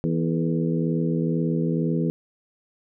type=harmonic tone with a mistuned harmonic; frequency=82.1 Hz; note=E2; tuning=6 cents flat; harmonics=2 / 3 / 4 / 5 / 6; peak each=-23 / -27 / -29 / -31 / -33 dBFS; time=0.04-2.1 s; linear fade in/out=0 ms; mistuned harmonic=5; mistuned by=+60 cents; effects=none